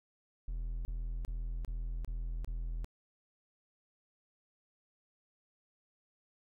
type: tone bursts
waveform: triangle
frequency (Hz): 41.2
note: E1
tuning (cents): 0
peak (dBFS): -33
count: 6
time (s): 0.48-2.845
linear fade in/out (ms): 0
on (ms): 370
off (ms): 29
effects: none